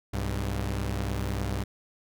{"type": "tone pair together", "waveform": "sawtooth", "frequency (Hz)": [63.4, 99.95], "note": ["B1", "G2"], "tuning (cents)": [46, 34], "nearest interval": "minor sixth", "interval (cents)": 788, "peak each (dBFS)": -27, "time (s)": [0.13, 1.64], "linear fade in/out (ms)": 10, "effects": []}